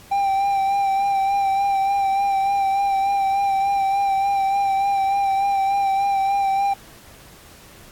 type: tone with vibrato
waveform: triangle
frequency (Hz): 788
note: G5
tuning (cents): +9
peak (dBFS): -15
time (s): 0.11-6.74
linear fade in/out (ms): 10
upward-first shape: sine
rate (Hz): 3.4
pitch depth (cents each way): 25
effects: pink hiss -46 dBFS RMS until 7.91 s + AAC 64 kbps